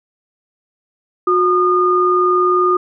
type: tone pair together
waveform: sine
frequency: 362.4 / 1220 Hz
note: F#4 / D#6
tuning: -36 / -34 cents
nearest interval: octave + major sixth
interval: 2102 cents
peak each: -14 / -13 dBFS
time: 1.27-2.77 s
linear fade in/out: 5 ms
effects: none